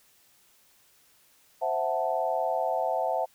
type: chord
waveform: sine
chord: F# half-diminished seventh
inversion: second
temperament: equal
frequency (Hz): 523.3 / 659.3 / 740 / 880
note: C5 / E5 / F#5 / A5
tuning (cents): 0 / 0 / 0 / 0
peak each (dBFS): -32 / -29 / -30 / -32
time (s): 1.61-3.26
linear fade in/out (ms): 20
effects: white hiss -62 dBFS RMS until 3.34 s